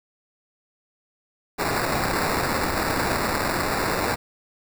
blue noise with sample-and-hold, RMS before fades -24 dBFS, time 1.58-4.16 s, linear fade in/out 20 ms, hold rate 3150 Hz, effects none

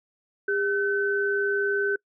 sine tone pair together, 403.1 / 1522 Hz, G4 / F#6, +48 / +48 cents, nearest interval octave + major seventh, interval 2300 cents, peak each -25 dBFS, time 0.48-1.96 s, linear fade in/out 5 ms, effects noise-tail reverb RT60 0.1 s tail -25 dB re dry

